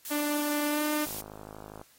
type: noise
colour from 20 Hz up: blue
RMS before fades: -37 dBFS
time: 0.05-1.21 s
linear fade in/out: 2 ms
type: tone with pitch glide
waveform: sawtooth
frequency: 295 to 300.9 Hz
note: D4 to D4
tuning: +8 to +42 cents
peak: -24 dBFS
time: 0.1-1.06 s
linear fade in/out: 20 ms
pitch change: +34 cents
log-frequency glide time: 0.69-0.83 s
type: click train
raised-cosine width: 1 ms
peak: -29 dBFS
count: 40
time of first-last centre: 1.07-1.814 s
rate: 52.4 Hz
effects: white hiss -61 dBFS RMS until 1.98 s + AAC 48 kbps